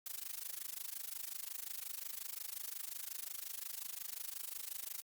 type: noise with amplitude modulation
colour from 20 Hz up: blue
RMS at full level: -41 dBFS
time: 0.06-5.02 s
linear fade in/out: 2 ms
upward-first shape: sine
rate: 25.6 Hz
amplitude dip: 90%
effects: Opus 48 kbps